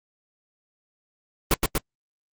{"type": "noise with echo", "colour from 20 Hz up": "pink", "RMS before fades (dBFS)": -18, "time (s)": [1.51, 1.54], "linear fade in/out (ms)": 2, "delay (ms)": 120, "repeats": 2, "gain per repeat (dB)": -2, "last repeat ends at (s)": 1.78, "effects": ["Opus 24 kbps"]}